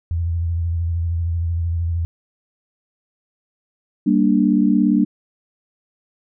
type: tone with vibrato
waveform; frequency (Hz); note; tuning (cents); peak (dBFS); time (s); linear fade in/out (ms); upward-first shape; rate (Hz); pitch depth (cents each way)
sine; 84.3; E2; +39; -18; 0.11-2.05; 0; sine; 13; 43
type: chord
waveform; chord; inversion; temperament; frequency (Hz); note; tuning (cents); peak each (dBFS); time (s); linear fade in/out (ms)
sine; G minor; none; equal; 196 / 233.1 / 293.7; G3 / Bb3 / D4; 0 / 0 / 0; -17; 4.06-5.05; 10
effects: none